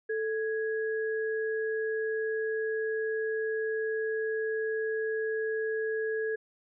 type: tone pair together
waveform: sine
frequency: 440 / 1661.2 Hz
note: A4 / G#6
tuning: 0 / 0 cents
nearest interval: octave + major seventh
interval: 2300 cents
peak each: -29 / -36 dBFS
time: 0.09-6.36 s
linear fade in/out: 10 ms
effects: none